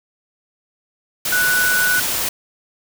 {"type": "tone in noise", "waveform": "sine", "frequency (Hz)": 1481, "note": "F#6", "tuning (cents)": 1, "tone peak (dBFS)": -15, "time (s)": [1.32, 2], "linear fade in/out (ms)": 5, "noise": "white", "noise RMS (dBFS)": -21, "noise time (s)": [1.25, 2.29], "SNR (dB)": 3, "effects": []}